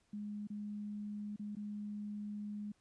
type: tone with dropouts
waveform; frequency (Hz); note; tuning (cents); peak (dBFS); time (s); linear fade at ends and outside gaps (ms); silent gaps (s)
sine; 207.7; G#3; 0; -40; 0.13-2.72; 5; 0.472-0.501 / 1.362-1.394 / 1.553-1.567
effects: pink hiss -75 dBFS RMS until 2.8 s + resampled to 22050 Hz